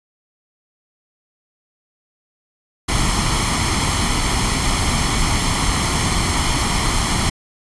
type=noise with comb filter; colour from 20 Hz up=pink; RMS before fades=-18 dBFS; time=2.88-7.3 s; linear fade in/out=10 ms; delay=0.94 ms; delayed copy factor=+0.6; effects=resampled to 24000 Hz